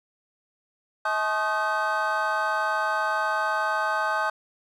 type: tone cluster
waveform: triangle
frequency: 638 / 856 / 1083 / 1238 / 1534 Hz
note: D#5 / A5 / C#6 / D#6 / G6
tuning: +43 / -48 / -41 / -9 / -38 cents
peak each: -29 / -27 / -31 / -27 / -26 dBFS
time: 1.05-4.3 s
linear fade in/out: 5 ms
effects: none